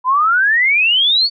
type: exponential sweep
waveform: sine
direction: up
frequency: 987.8 to 4568 Hz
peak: -10 dBFS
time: 0.04-1.3 s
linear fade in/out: 50 ms
effects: none